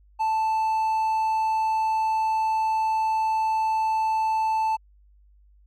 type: tone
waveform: triangle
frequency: 880 Hz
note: A5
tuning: in tune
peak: -19 dBFS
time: 0.19-4.77 s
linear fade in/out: 20 ms
effects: added 50 Hz sine -53 dBFS peak until 5.66 s